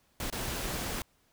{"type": "noise with dropouts", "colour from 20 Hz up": "pink", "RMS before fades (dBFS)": -35, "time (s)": [0.2, 1.02], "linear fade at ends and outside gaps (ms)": 2, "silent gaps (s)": [0.301, 0.325], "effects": ["pink hiss -69 dBFS RMS until 1.32 s"]}